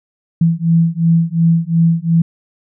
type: beating tone pair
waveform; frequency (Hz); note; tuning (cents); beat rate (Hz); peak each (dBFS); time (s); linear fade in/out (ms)
sine; 164.81 / 167.61; E3 / E3; 0 / +29; 2.8; -13; 0.41-2.22; 5
effects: none